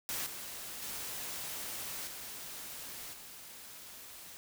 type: noise with level steps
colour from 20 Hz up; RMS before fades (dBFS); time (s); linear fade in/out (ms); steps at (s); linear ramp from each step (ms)
white; -37 / -44 / -41 / -45 / -50; 0.09-4.37; 0; 0.26 / 0.82 / 2.07 / 3.13; 5
effects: none